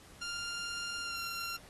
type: tone with pitch glide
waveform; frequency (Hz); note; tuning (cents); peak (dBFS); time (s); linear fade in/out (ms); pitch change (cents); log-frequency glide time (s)
15% pulse; 1396.9 to 1376.9; F6 to F6; 0 to -25; -31; 0.21-1.57; 10; -25; 1.02-1.18
effects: pink hiss -57 dBFS RMS until 1.69 s + AAC 32 kbps